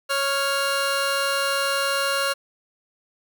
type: tone pair together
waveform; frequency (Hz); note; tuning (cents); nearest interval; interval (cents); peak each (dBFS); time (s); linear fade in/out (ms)
20% pulse; 552.6 / 1396.9; C#5 / F6; -6 / 0; octave + major third; 1606; -19; 0.09-2.34; 20
effects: none